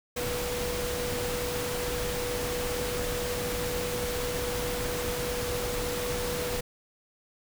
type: tone in noise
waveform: sine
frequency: 489.1 Hz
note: B4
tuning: 17 cents flat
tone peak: -32 dBFS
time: 0.16-6.61 s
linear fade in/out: 10 ms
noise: pink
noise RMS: -33 dBFS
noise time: 0.16-6.61 s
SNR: -2 dB
effects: none